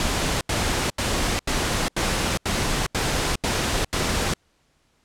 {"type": "noise bursts", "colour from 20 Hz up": "pink", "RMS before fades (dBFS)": -23, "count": 9, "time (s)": [0, 4.338], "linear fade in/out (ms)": 2, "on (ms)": 410, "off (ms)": 81, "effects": ["pink hiss -65 dBFS RMS until 5.04 s", "low-pass 9000 Hz 12 dB/octave"]}